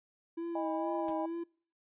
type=tone with vibrato; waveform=triangle; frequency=329.9 Hz; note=E4; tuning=1 cent sharp; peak=-33 dBFS; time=0.37-1.44 s; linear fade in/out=10 ms; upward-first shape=sine; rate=2.2 Hz; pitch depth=48 cents each way
type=chord; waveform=sine; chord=G# minor; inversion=second; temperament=equal with one note detuned; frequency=622.3 / 811.6 / 987.8 Hz; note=D#5 / G#5 / B5; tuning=0 / -40 / 0 cents; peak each=-36 / -38 / -40 dBFS; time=0.55-1.26 s; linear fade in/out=5 ms
type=noise with exponential decay; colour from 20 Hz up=pink; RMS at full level=-47 dBFS; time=1.08-1.18 s; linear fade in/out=2 ms; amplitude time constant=21 ms
effects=noise-tail reverb RT60 0.5 s tail -26 dB re dry + resampled to 8000 Hz